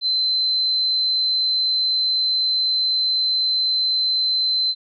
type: tone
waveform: sine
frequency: 4072 Hz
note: C8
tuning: 48 cents flat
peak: -17 dBFS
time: 0.01-4.75 s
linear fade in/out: 50 ms
effects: none